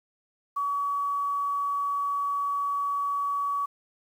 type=tone with quantisation; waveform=sine; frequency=1134 Hz; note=C#6; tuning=39 cents sharp; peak=-25 dBFS; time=0.56-3.66 s; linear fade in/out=10 ms; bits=9; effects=none